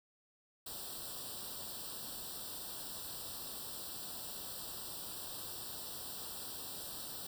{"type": "noise with comb filter", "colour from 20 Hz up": "white", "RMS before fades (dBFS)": -45, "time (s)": [0.66, 7.27], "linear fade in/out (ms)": 5, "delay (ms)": 0.23, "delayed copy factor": 0.95, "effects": []}